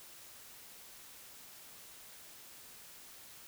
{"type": "silence", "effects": ["white hiss -54 dBFS RMS until 3.47 s"]}